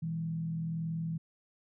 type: tone with frequency modulation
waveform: sine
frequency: 163.2 Hz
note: E3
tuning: 17 cents flat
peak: -32 dBFS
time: 0.02-1.18 s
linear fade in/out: 10 ms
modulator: 41.4 Hz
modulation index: 0.41
effects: none